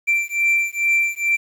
triangle beating tone pair, 2349 / 2351.3 Hz, D7 / D7, 0 / +1 cents, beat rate 2.3 Hz, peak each -18 / -18 dBFS, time 0.07-1.37 s, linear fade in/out 20 ms, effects 8-bit

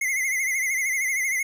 square tone with vibrato, 2093 Hz, C7, in tune, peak -23 dBFS, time 0.01-1.43 s, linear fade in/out 5 ms, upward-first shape triangle, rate 13 Hz, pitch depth 100 cents each way, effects none

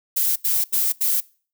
violet noise bursts, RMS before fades -20 dBFS, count 4, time 0.16-1.206 s, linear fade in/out 10 ms, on 200 ms, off 82 ms, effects noise-tail reverb RT60 0.4 s tail -23 dB re dry

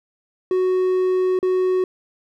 triangle tone with dropouts, 370 Hz, F#4, in tune, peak -14 dBFS, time 0.51-1.84 s, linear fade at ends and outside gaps 2 ms, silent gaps 1.39-1.428 s, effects none

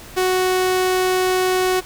sawtooth tone, 370 Hz, F#4, in tune, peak -12 dBFS, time 0.16-1.81 s, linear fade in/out 20 ms, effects pink hiss -39 dBFS RMS until 1.85 s

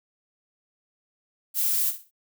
violet noise with echo, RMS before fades -24 dBFS, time 1.54-1.93 s, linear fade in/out 50 ms, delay 61 ms, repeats 3, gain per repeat -12 dB, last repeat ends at 2.113 s, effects none

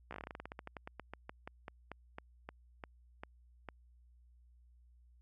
slowing click train, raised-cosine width 0.5 ms, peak -29 dBFS, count 28, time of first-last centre 0.11-3.687 s, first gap 15 ms, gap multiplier 1.14, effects added 60 Hz sine -61 dBFS peak until 5.21 s

